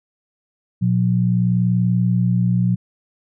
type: tone pair together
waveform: sine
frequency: 119.24 / 179.8 Hz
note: A#2 / F#3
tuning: +40 / -49 cents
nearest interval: perfect fifth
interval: 711 cents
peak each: -17 dBFS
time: 0.81-2.76 s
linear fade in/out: 20 ms
effects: none